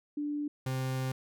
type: tone pair in turn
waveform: sine / 40% pulse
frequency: 293.7 / 130.57 Hz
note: D4 / C3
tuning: 0 / -3 cents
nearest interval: octave + major second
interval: 1403 cents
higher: first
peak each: -31 / -30 dBFS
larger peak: second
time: 0.17-0.48 / 0.66-1.12 s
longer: second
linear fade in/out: 5 ms
effects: none